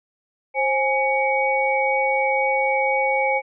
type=tone cluster; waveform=sine; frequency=531 / 831 / 2249 Hz; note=C5 / G#5 / C#7; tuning=+25 / +1 / +24 cents; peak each=-22 dBFS; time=0.54-3.42 s; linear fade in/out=50 ms; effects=none